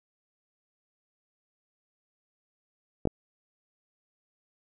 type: clicks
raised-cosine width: 2 ms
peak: -12 dBFS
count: 2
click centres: 3.054 / 3.073 s
effects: none